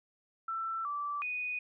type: tone with pitch steps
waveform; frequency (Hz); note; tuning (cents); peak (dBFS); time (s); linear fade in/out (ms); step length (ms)
sine; 1335 / 1163 / 2482; E6 / D6 / D#7; +22 / -17 / -5; -33; 0.48-1.59; 5; 370
effects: none